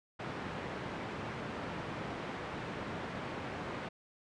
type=band-pass noise; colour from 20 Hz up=pink; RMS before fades=-41 dBFS; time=0.19-3.89 s; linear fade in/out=10 ms; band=120 to 2100 Hz; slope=12 dB/octave; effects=resampled to 22050 Hz